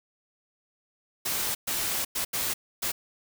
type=noise bursts at uneven times; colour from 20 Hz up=white; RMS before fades=-29 dBFS; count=5; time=1.25-1.55 / 1.67-2.05 / 2.15-2.25 / 2.33-2.54 / 2.82-2.92 s; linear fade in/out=10 ms; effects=none